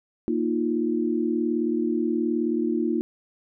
sine chord, Bb suspended fourth, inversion none, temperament just, 233.1 / 310.8 / 349.6 Hz, Bb3 / Eb4 / F4, 0 / -2 / +2 cents, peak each -26 dBFS, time 0.28-3.01 s, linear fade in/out 0 ms, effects none

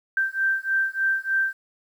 sine beating tone pair, 1565 / 1568.3 Hz, G6 / G6, -3 / 0 cents, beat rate 3.3 Hz, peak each -24 dBFS, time 0.17-1.53 s, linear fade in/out 2 ms, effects 9-bit

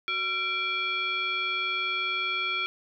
sine tone with frequency modulation, 2349 Hz, D7, in tune, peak -26 dBFS, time 0.08-2.66 s, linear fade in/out 0 ms, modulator 989 Hz, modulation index 1.1, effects none

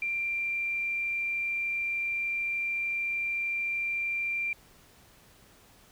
sine tone with frequency modulation, 2370 Hz, D7, 15 cents sharp, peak -28 dBFS, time 0.02-4.53 s, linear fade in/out 2 ms, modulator 33.4 Hz, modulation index 0.36, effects pink hiss -58 dBFS RMS until 5.91 s

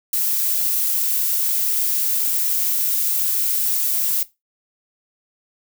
violet noise, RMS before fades -20 dBFS, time 0.13-4.23 s, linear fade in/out 2 ms, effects noise-tail reverb RT60 0.2 s tail -17 dB re dry

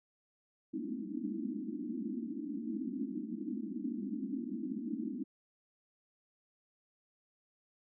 pink band-pass noise, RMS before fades -39 dBFS, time 0.73-5.24 s, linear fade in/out 10 ms, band 200 to 330 Hz, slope 96 dB/octave, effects none

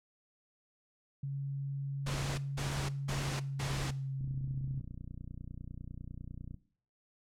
sine tone with pitch glide, 138.59 to 134.49 Hz, C#3 to C3, 0 to +48 cents, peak -34 dBFS, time 1.23-4.8 s, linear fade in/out 5 ms, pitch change -52 cents, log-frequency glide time 3.19-4.22 s
pink noise bursts, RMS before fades -38 dBFS, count 4, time 2.06-3.91 s, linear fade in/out 10 ms, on 320 ms, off 190 ms
click train, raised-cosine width 5 ms, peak -32 dBFS, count 71, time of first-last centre 4.21-6.543 s, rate 30 Hz
effects noise-tail reverb RT60 0.5 s tail -17 dB re dry + low-pass 8000 Hz 12 dB/octave

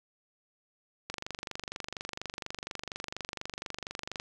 click train, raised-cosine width 0.2 ms, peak -19 dBFS, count 76, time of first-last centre 1.1-4.199 s, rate 24.2 Hz, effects none

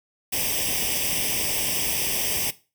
white noise with comb filter, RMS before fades -25 dBFS, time 0.32-2.51 s, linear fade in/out 10 ms, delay 0.36 ms, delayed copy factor +0.95, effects noise-tail reverb RT60 0.3 s tail -17 dB re dry

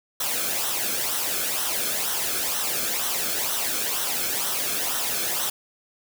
white noise with flanger, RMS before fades -26 dBFS, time 0.2-5.5 s, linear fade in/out 5 ms, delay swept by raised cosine 0.42 to 1.07 ms, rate 2.1 Hz, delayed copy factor -0.6, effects none

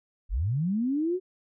sine linear sweep, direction up, 34.65 to 380 Hz, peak -24 dBFS, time 0.29-1.2 s, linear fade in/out 50 ms, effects none

